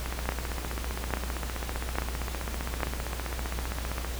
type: two click trains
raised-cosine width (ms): 0.5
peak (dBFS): -11 / -18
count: 4 / 62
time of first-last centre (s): 0.29-2.832 / 0.06-4.047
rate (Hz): 1.18 / 15.3
effects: added 60 Hz sine -33 dBFS peak until 4.19 s + pink hiss -39 dBFS RMS until 4.19 s